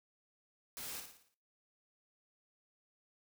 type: noise with echo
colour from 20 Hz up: white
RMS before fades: -45 dBFS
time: 0.77-1 s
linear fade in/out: 0 ms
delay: 57 ms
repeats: 6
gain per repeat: -6 dB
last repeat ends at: 1.342 s
effects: noise-tail reverb RT60 0.4 s tail -19 dB re dry